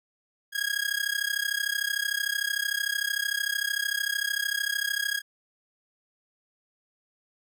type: tone with amplitude modulation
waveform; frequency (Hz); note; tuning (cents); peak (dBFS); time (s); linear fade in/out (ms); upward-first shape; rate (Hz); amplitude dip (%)
sawtooth; 1643; G#6; -19; -19; 0.52-5.22; 50; sine; 33.3; 90
effects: none